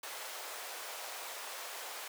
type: high-pass noise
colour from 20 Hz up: pink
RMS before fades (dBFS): -44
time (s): 0.03-2.08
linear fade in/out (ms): 5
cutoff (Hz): 530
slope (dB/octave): 24
effects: none